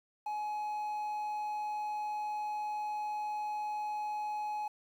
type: tone with quantisation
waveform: triangle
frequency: 843 Hz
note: G#5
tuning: 26 cents sharp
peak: -32 dBFS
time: 0.26-4.68 s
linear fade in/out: 5 ms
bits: 10
effects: none